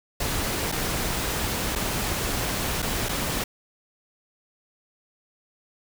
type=noise with dropouts; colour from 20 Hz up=pink; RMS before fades=-27 dBFS; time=0.2-3.44 s; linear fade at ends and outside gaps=5 ms; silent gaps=0.718-0.722 / 1.753-1.758 / 2.821-2.825 / 3.087-3.091 s; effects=none